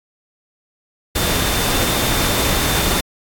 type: tone in noise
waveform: sine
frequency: 3580 Hz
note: A7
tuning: 29 cents sharp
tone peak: -27 dBFS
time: 1.15-3.01 s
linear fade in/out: 10 ms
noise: pink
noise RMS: -18 dBFS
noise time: 1.15-3.01 s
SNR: -12 dB
effects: AAC 64 kbps